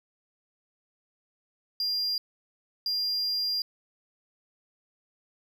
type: tone bursts at uneven times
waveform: triangle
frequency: 4800 Hz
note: D8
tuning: 37 cents sharp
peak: -25 dBFS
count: 2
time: 1.8-2.18 / 2.86-3.62 s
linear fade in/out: 2 ms
effects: none